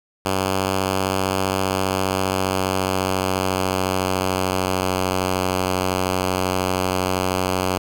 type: tone with pitch glide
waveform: 5% pulse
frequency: 95.3 to 92.8 Hz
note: G2 to F#2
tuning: -48 to +6 cents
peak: -8 dBFS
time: 0.25-7.78 s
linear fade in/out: 5 ms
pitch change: -46 cents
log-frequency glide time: 1.42-5.53 s
effects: 8-bit